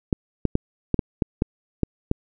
clicks, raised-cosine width 3 ms, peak -6 dBFS, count 9, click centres 0.128 / 0.453 / 0.554 / 0.943 / 0.992 / 1.222 / 1.421 / 1.833 / 2.114 s, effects none

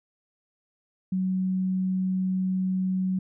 sine tone, 186.8 Hz, F#3, 17 cents sharp, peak -23 dBFS, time 1.12-3.19 s, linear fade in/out 5 ms, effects none

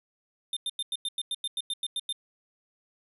square tone bursts, 3600 Hz, A7, 39 cents sharp, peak -29 dBFS, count 13, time 0.53-2.126 s, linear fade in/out 2 ms, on 36 ms, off 94 ms, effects resampled to 32000 Hz

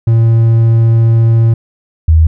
triangle / sine tone pair in turn, 114.3 / 79.94 Hz, A#2 / D#2, -34 / +47 cents, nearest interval tritone, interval 619 cents, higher first, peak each -3 dBFS, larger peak neither, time 0.07-1.54 / 2.08-2.27 s, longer first, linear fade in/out 5 ms, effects none

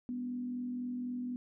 sine tone with frequency modulation, 246.9 Hz, B3, in tune, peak -35 dBFS, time 0.09-1.36 s, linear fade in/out 0 ms, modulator 43.9 Hz, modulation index 0.32, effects none

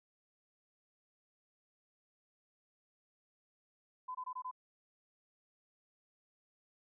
sine tone bursts, 1013 Hz, B5, 44 cents sharp, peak -39 dBFS, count 5, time 4.08-4.513 s, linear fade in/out 10 ms, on 69 ms, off 22 ms, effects none

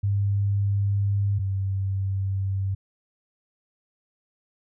sine tone pair in turn, 100.3 / 96.94 Hz, G2 / G2, +40 / -19 cents, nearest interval minor second, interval 59 cents, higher first, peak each -20 / -23 dBFS, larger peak first, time 0.03-1.39 / 1.39-2.75 s, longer neither, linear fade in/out 10 ms, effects none

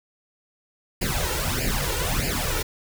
pink noise with flanger, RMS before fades -25 dBFS, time 1.01-2.63 s, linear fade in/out 10 ms, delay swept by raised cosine 0.41 to 2.21 ms, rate 1.6 Hz, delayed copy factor +0.85, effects none

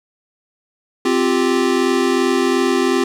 square chord, C suspended fourth, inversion none, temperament equal, 261.6 / 349.2 / 392 Hz, C4 / F4 / G4, 0 / 0 / 0 cents, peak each -19 dBFS, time 1.05-3.04 s, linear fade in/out 5 ms, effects low-pass 8000 Hz 12 dB/octave + 7-bit

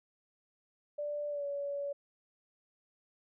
sine tone with pitch glide, 587.3 to 567.3 Hz, D5 to C#5, 0 to +40 cents, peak -34 dBFS, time 0.98-1.93 s, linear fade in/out 10 ms, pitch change -60 cents, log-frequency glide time 1.29-1.45 s, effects none

